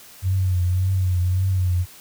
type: tone with vibrato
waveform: sine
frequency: 92 Hz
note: F#2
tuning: 9 cents flat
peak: -17 dBFS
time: 0.22-1.86 s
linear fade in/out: 50 ms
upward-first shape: triangle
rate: 1.8 Hz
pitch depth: 68 cents each way
effects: white hiss -45 dBFS RMS until 2 s